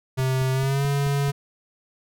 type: tone with pitch glide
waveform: square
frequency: 130.81 to 141.01 Hz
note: C3 to C#3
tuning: 0 to +30 cents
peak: -21 dBFS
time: 0.17-1.32 s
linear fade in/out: 20 ms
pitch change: +130 cents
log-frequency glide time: 0.52-0.85 s
type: click train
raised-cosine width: 5 ms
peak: -24 dBFS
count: 6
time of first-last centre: 0.2-1.282 s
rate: 4.62 Hz
effects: none